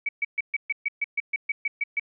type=tone bursts; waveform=sine; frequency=2274 Hz; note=C#7; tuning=44 cents sharp; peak=-22 dBFS; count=13; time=0.06-1.997 s; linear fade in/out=5 ms; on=29 ms; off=130 ms; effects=none